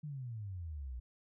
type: exponential sweep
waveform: sine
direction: down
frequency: 155.56 to 58.5 Hz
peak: -40 dBFS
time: 0.03-1 s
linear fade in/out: 10 ms
effects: none